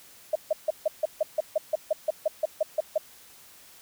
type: tone bursts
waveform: sine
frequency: 622.3 Hz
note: D#5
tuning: in tune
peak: -20 dBFS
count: 16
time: 0.33-2.98 s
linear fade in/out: 5 ms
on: 25 ms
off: 150 ms
effects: white hiss -52 dBFS RMS until 3.81 s